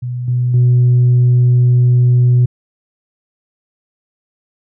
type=tone with level steps; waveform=sine; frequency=123.47 Hz; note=B2; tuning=in tune; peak=-18 / -11 / -5 dBFS; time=0.02-2.46 s; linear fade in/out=10 ms; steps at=0.28 / 0.54 s; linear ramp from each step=2 ms; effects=tanh soft clip ceiling -5 dBFS